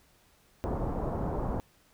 pink low-pass noise, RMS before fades -32 dBFS, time 0.64-1.6 s, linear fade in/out 0 ms, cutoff 970 Hz, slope 24 dB/octave, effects pink hiss -64 dBFS RMS until 1.93 s

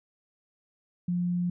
sine tone, 176.6 Hz, F3, 20 cents sharp, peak -25 dBFS, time 1.08-1.5 s, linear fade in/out 5 ms, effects none

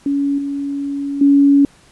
sine tone with level steps, 281.3 Hz, C#4, 26 cents sharp, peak -14 / -19 / -7 dBFS, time 0.06-1.65 s, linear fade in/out 2 ms, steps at 0.38 / 1.21 s, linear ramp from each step 5 ms, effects pink hiss -49 dBFS RMS until 1.91 s + resampled to 24000 Hz

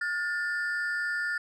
triangle ring-modulated tone, 1600 Hz, G6, 35 cents sharp, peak -23 dBFS, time 0.01-1.38 s, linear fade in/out 5 ms, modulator 172 Hz, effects resampled to 24000 Hz

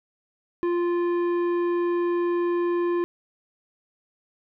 triangle tone with tanh clipping, 347.9 Hz, F4, 7 cents flat, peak -23 dBFS, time 0.63-3.04 s, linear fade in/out 0 ms, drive 15 dB, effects none

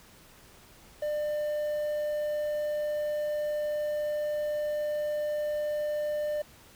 triangle tone with quantisation, 598 Hz, D5, 31 cents sharp, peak -26 dBFS, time 1.02-6.42 s, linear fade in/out 5 ms, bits 9, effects pink hiss -55 dBFS RMS until 6.75 s

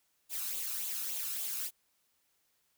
blue noise with flanger, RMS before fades -37 dBFS, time 0.29-1.71 s, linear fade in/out 50 ms, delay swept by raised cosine 0.27 to 0.79 ms, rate 3.5 Hz, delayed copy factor +0.5, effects white hiss -75 dBFS RMS until 2.77 s

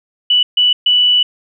sine tone bursts at uneven times, 2962 Hz, F#7, 1 cent sharp, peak -8 dBFS, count 3, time 0.3-0.43 / 0.57-0.73 / 0.86-1.23 s, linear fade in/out 5 ms, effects none

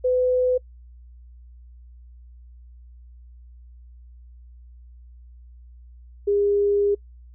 sine tone pair in turn, 504 / 406.2 Hz, B4 / G#4, +35 / -38 cents, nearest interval major third, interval 373 cents, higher first, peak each -17 dBFS, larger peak neither, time 0.04-0.58 / 6.27-6.95 s, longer second, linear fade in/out 10 ms, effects noise-tail reverb RT60 0.1 s tail -26 dB re dry + added 60 Hz sine -43 dBFS peak until 7.34 s

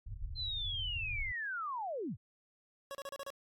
pink low-pass noise, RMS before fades -42 dBFS, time 0.06-1.32 s, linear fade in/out 5 ms, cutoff 110 Hz, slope 48 dB/octave
sine linear sweep, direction down, 4142 to 67.6 Hz, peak -36 dBFS, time 0.35-2.17 s, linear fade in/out 50 ms
25% pulse tone bursts, 554.4 Hz, C#5, in tune, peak -37 dBFS, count 6, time 2.91-3.303 s, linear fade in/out 0 ms, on 38 ms, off 33 ms
effects AAC 48 kbps

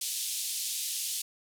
white band-pass noise, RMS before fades -34 dBFS, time 0.01-1.22 s, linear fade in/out 5 ms, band 3100 to 12000 Hz, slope 24 dB/octave, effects none

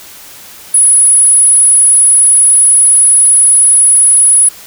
sine tone, 10190 Hz, D#9, 40 cents sharp, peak -3 dBFS, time 0.74-4.49 s, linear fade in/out 5 ms, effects white hiss -33 dBFS RMS until 4.66 s

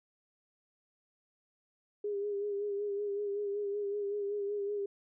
sine tone with vibrato, 407 Hz, G#4, 35 cents flat, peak -32 dBFS, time 2.04-4.86 s, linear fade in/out 5 ms, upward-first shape sine, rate 5.3 Hz, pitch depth 38 cents each way, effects none

